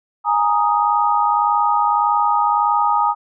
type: chord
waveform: sine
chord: Ab suspended second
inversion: none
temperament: equal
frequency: 830.6 / 932.3 / 1244.5 Hz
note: Ab5 / Bb5 / Eb6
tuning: 0 / 0 / 0 cents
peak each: -18 dBFS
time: 0.24-3.15 s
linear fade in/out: 50 ms
effects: none